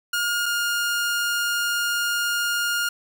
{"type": "tone pair in turn", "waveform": "sawtooth", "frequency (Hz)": [1423, 1416.3], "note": ["F6", "F6"], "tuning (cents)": [32, 24], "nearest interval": "unison", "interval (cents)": 8, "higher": "first", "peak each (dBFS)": -18, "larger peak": "neither", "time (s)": [[0.13, 0.46], [0.46, 2.89]], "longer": "second", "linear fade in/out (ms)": 5, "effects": []}